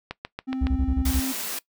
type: click train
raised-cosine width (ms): 0.3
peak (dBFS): -15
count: 5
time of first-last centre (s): 0.11-0.669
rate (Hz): 7.15
type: tone with pitch glide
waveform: triangle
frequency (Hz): 261.6 to 263.3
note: C4 to C4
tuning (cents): 0 to +11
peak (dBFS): -24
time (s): 0.47-1.33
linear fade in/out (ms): 20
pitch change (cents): +11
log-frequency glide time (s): 0.62-1.08
type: tone bursts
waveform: triangle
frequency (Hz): 66.6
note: C2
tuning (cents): +31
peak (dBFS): -18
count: 7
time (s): 0.61-1.201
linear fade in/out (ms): 10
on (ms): 63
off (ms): 25
type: high-pass noise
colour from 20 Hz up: white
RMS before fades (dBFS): -31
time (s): 1.05-1.59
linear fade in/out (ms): 5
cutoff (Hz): 160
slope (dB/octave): 96
effects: noise-tail reverb RT60 0.1 s tail -20 dB re dry